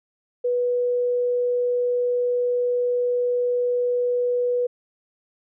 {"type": "tone", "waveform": "sine", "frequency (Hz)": 490, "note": "B4", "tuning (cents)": -14, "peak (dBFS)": -19, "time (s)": [0.44, 4.67], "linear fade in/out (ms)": 10, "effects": []}